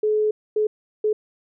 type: tone bursts at uneven times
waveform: sine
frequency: 427.1 Hz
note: G#4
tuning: 48 cents sharp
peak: -17 dBFS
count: 3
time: 0.03-0.31 / 0.56-0.67 / 1.04-1.13 s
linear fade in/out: 5 ms
effects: none